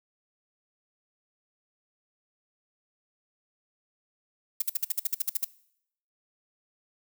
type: noise bursts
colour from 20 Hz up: violet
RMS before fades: -26 dBFS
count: 12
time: 4.6-5.446 s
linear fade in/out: 5 ms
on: 21 ms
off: 54 ms
effects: noise-tail reverb RT60 0.7 s tail -20 dB re dry